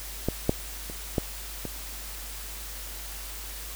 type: clicks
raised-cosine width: 2 ms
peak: -11 / -7 / -25 / -10 / -19 dBFS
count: 5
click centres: 0.286 / 0.494 / 0.899 / 1.182 / 1.653 s
effects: added 50 Hz sine -40 dBFS peak until 3.75 s + white hiss -40 dBFS RMS until 3.75 s